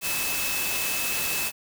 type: tone in noise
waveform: sine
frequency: 2605 Hz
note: E7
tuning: 21 cents flat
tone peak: -31 dBFS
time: 0.01-1.52 s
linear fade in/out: 50 ms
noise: white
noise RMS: -28 dBFS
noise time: 0.01-1.52 s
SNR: -6 dB
effects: none